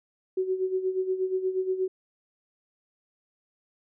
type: tone with tremolo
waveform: sine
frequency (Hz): 374.7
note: F#4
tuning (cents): +22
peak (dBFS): -22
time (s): 0.37-1.88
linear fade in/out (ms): 5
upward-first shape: sine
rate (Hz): 8.4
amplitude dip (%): 70
effects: none